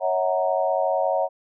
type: chord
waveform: sine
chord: F# dominant seventh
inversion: second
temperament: equal with one note detuned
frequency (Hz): 554.4 / 645.3 / 740 / 932.3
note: C#5 / E5 / F#5 / A#5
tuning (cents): 0 / -37 / 0 / 0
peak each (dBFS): -24 / -24 / -25 / -29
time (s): 0-1.29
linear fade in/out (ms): 50
effects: none

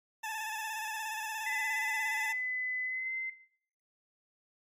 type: tone with vibrato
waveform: 20% pulse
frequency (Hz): 872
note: A5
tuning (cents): -16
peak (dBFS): -31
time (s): 0.23-2.33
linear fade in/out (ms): 10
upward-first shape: square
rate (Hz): 17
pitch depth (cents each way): 37
type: tone with pitch glide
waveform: sine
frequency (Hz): 2011 to 2068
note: B6 to C7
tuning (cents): +31 to -21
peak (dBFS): -33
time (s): 1.46-3.3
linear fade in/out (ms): 5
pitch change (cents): +48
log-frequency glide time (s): 2.83-3.12
effects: noise-tail reverb RT60 0.6 s tail -17 dB re dry + AAC 48 kbps

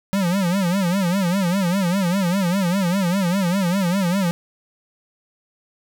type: tone with vibrato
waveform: square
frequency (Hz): 185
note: F#3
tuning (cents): 0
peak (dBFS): -18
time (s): 0.13-4.31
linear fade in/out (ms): 0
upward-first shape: sine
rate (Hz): 5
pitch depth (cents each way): 150
effects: none

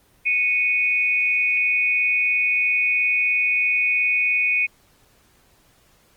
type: tone pair together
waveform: sine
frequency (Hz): 2209 / 2486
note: C#7 / D#7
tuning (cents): -7 / -2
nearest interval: major second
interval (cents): 205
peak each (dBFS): -23 / -18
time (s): 0.25-4.67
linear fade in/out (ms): 20
effects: pink hiss -58 dBFS RMS until 6.16 s + Opus 24 kbps

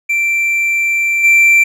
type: tone with level steps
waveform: triangle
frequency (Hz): 2349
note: D7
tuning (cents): 0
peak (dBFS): -10 / -4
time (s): 0.09-1.64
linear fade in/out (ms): 10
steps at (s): 1.23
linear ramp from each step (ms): 20
effects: none

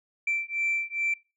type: beating tone pair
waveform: sine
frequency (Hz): 2340 / 2342.4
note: D7 / D7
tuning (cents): -7 / -5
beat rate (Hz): 2.4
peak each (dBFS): -28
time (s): 0.27-1.14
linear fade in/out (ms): 5
effects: noise-tail reverb RT60 0.3 s tail -25 dB re dry + tanh soft clip ceiling -20 dBFS

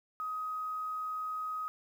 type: tone with quantisation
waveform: sine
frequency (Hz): 1259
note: D#6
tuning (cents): +20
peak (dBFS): -34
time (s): 0.2-1.68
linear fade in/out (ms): 0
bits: 10
effects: none

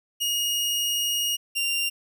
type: tone pair in turn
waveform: sawtooth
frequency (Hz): 2868 / 2782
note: F7 / F7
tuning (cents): +45 / -7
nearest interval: minor second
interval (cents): 52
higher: first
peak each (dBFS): -20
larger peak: neither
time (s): 0.2-1.37 / 1.55-1.9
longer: first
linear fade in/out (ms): 20
effects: none

